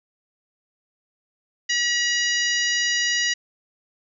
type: harmonic tone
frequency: 963 Hz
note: B5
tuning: 44 cents flat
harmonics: 2 / 3 / 4 / 5 / 6 / 7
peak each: -23 / -26 / -31 / -28 / -28 / -32 dBFS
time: 1.69-3.34 s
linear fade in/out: 10 ms
effects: none